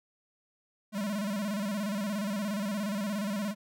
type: tone with vibrato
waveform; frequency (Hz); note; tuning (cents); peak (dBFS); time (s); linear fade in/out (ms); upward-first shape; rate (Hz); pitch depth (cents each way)
square; 204.1; G#3; -30; -31; 0.92-3.55; 50; square; 17; 88
effects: none